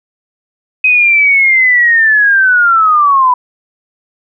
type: linear sweep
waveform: sine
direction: down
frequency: 2530 to 981 Hz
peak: -5 dBFS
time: 0.84-3.34 s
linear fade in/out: 5 ms
effects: none